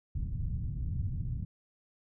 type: low-pass noise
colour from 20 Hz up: white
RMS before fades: -34 dBFS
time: 0.15-1.45 s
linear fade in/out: 10 ms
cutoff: 130 Hz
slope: 24 dB/octave
effects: none